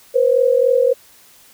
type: tone pair together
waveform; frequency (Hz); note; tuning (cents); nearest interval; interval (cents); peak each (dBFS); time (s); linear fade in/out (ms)
sine; 484.5 / 528; B4 / C5; -33 / +16; minor second; 149; -14; 0.14-0.94; 20
effects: white hiss -48 dBFS RMS until 1.53 s